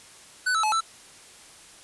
square tone with pitch steps, 1497 / 1311 / 859 / 1327 Hz, F#6 / E6 / A5 / E6, +20 / -10 / -42 / +11 cents, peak -22 dBFS, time 0.46-0.808 s, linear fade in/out 10 ms, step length 87 ms, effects white hiss -49 dBFS RMS until 1.83 s + resampled to 24000 Hz

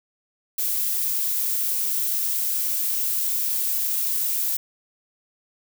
violet noise, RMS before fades -24 dBFS, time 0.58-4.57 s, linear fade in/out 5 ms, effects none

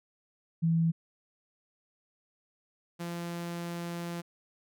sine / sawtooth tone pair in turn, 164.81 / 171.59 Hz, E3 / F3, 0 / -30 cents, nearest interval minor second, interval 70 cents, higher second, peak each -23 / -31 dBFS, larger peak first, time 0.62-0.92 / 2.99-4.22 s, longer second, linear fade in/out 20 ms, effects none

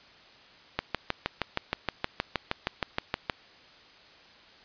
click train, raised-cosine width 0.3 ms, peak -10 dBFS, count 17, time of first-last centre 0.79-3.298 s, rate 6.38 Hz, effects white hiss -54 dBFS RMS until 4.64 s + resampled to 11025 Hz

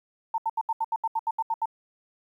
sine tone bursts, 900 Hz, A5, 39 cents sharp, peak -23 dBFS, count 12, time 0.34-1.657 s, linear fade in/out 5 ms, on 41 ms, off 75 ms, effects 10-bit

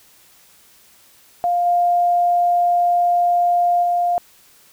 sine tone with level steps, 702 Hz, F5, 9 cents sharp, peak -15 / -13 / -15 dBFS, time 1.44-4.18 s, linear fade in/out 0 ms, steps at 1.65 / 3.82 s, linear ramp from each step 20 ms, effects white hiss -51 dBFS RMS until 4.72 s

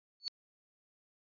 sine tone with exponential growth, 4451 Hz, C#8, 6 cents sharp, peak -29 dBFS, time 0.2-0.28 s, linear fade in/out 0 ms, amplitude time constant 16 ms, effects resampled to 11025 Hz

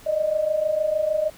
sine tone pair together, 595.8 / 622.3 Hz, D5 / D#5, +25 / 0 cents, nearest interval minor second, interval 75 cents, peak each -25 / -21 dBFS, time 0.06-1.3 s, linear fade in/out 10 ms, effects pink hiss -48 dBFS RMS until 1.37 s

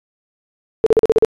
sine tone bursts, 443.5 Hz, A4, 14 cents sharp, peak -7 dBFS, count 7, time 0.84-1.248 s, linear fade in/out 0 ms, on 24 ms, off 40 ms, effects resampled to 24000 Hz

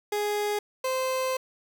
30% pulse tone pair in turn, 415.3 / 519.4 Hz, G#4 / C5, 0 / -13 cents, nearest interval major third, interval 387 cents, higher second, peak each -23 dBFS, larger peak neither, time 0.12-0.59 / 0.84-1.37 s, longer second, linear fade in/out 5 ms, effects 9-bit

